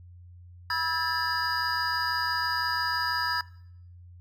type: tone cluster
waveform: triangle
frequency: 976 / 1305 / 1634 / 1760 / 4888 Hz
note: B5 / E6 / G#6 / A6 / D#8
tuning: -21 / -18 / -29 / 0 / -32 cents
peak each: -31 dBFS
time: 0.7-3.41 s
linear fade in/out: 2 ms
effects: noise-tail reverb RT60 0.7 s tail -21 dB re dry + added 88 Hz sine -46 dBFS peak until 4.2 s